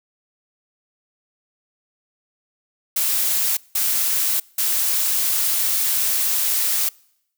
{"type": "noise bursts at uneven times", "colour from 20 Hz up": "blue", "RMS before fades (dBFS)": -20, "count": 3, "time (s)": [[2.96, 3.57], [3.75, 4.4], [4.58, 6.89]], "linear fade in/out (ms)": 5, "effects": ["noise-tail reverb RT60 0.8 s tail -26 dB re dry"]}